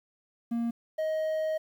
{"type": "tone pair in turn", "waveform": "triangle", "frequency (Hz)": [233.5, 628.4], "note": ["A#3", "D#5"], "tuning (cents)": [3, 17], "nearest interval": "octave + perfect fourth", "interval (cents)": 1714, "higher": "second", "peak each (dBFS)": -25, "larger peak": "neither", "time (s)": [[0.51, 0.71], [0.98, 1.58]], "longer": "second", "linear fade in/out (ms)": 10, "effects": ["10-bit"]}